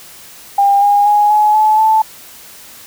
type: tone with pitch steps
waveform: sine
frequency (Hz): 801 / 815.5 / 830.2 / 845.2 / 860.5 / 876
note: G5 / G#5 / G#5 / G#5 / A5 / A5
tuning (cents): +37 / -32 / -1 / +30 / -39 / -8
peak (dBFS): -7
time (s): 0.58-2.02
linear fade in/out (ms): 5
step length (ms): 240
effects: white hiss -37 dBFS RMS until 2.86 s